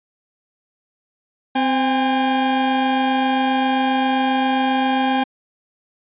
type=tone pair together; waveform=40% pulse; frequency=259.7 / 806.6 Hz; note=C4 / G5; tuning=-13 / +49 cents; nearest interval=octave + minor sixth; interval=1962 cents; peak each=-18 dBFS; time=1.55-5.24 s; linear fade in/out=10 ms; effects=resampled to 8000 Hz